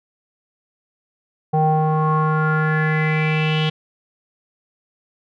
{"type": "tone with low-pass filter sweep", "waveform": "square", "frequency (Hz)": 155.56, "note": "D#3", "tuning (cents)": 0, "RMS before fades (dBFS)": -18, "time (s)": [1.53, 3.7], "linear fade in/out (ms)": 10, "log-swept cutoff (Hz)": [720, 3200], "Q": 6.1, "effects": []}